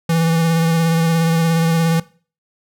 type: tone with vibrato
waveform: square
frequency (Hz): 164.81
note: E3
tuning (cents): 0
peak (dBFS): -14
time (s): 0.09-2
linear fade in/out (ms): 5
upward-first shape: sine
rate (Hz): 17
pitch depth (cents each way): 23
effects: noise-tail reverb RT60 0.4 s tail -20 dB re dry